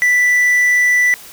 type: tone with quantisation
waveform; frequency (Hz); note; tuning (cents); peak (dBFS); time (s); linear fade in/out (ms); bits
triangle; 1975.5; B6; 0; -8; 0.02-1.14; 0; 6
effects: white hiss -37 dBFS RMS until 1.32 s